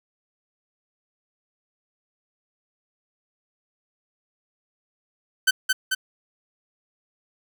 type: tone with echo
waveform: sawtooth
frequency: 1531 Hz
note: G6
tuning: 41 cents flat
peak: -11 dBFS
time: 5.47-5.51 s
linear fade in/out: 10 ms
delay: 220 ms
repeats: 2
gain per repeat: -3 dB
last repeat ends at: 5.95 s
effects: none